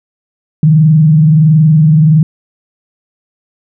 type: tone with frequency modulation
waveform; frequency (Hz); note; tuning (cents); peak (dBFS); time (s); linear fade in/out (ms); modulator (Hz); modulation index
sine; 155.56; D#3; 0; -3; 0.63-2.23; 2; 21.4; 0.45
effects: none